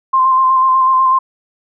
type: tone with vibrato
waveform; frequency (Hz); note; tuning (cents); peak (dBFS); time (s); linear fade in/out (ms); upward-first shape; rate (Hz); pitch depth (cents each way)
sine; 1046.5; C6; 0; -8; 0.13-1.19; 10; square; 8.1; 18
effects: none